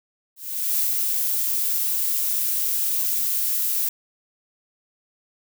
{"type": "noise with ADSR envelope", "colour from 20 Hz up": "violet", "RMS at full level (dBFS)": -21, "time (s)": [0.36, 3.89], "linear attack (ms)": 430, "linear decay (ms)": 110, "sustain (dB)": -2, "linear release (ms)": 4, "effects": []}